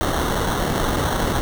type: noise with sample-and-hold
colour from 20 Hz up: pink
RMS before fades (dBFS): -21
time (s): 0.01-1.41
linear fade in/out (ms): 0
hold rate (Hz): 2450
effects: none